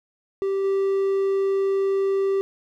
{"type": "tone with level steps", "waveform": "triangle", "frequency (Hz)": 390.4, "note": "G4", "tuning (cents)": -7, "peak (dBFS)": [-19, -17], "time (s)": [0.42, 2.41], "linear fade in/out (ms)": 0, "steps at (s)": 0.64, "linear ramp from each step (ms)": 5, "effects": []}